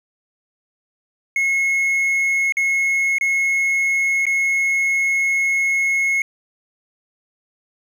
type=tone with dropouts; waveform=triangle; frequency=2173 Hz; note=C#7; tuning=35 cents flat; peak=-14 dBFS; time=1.36-6.22 s; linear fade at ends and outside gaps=2 ms; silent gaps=2.523-2.569 / 3.184-3.21 / 4.255-4.266 s; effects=none